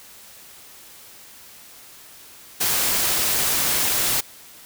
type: noise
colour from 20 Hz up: white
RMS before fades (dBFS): -21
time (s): 2.6-4.21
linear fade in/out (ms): 10
effects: white hiss -45 dBFS RMS until 4.65 s